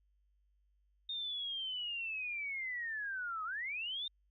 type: linear two-way sweep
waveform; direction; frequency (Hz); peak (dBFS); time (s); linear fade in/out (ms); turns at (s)
sine; down then up; 3684 to 1244.5 to 3684; -37; 1.09-4.08; 5; 3.44
effects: added 50 Hz sine -70 dBFS peak until 4.3 s